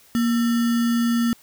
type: tone with sample-and-hold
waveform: sine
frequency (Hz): 234.8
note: A#3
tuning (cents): +13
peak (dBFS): -17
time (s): 0.15-1.33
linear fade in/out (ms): 0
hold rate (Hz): 1575
effects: white hiss -53 dBFS RMS until 1.42 s